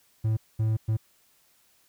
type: tone bursts at uneven times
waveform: triangle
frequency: 110 Hz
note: A2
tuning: in tune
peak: -20 dBFS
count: 3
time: 0.24-0.37 / 0.59-0.77 / 0.88-0.97 s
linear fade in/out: 10 ms
effects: white hiss -64 dBFS RMS until 1.88 s